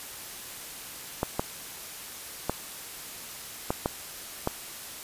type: clicks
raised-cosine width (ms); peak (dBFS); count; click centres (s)
1; -11; 6; 1.231 / 1.395 / 2.496 / 3.705 / 3.859 / 4.474
effects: white hiss -41 dBFS RMS until 5.03 s + resampled to 32000 Hz